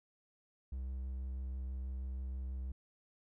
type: tone with vibrato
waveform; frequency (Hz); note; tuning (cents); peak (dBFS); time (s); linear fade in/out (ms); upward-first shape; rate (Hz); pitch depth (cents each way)
triangle; 64.8; C2; -16; -36; 0.72-2.72; 5; sine; 6.2; 14
effects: none